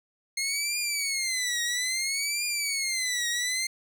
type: tone with vibrato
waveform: 15% pulse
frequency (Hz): 2135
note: C7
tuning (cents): +34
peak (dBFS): -20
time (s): 0.37-3.67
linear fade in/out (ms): 5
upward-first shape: triangle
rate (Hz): 0.6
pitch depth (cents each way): 220
effects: none